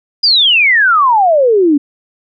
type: exponential sweep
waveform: sine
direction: down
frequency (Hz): 4978 to 275.5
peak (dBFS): -6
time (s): 0.23-1.78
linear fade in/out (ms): 10
effects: none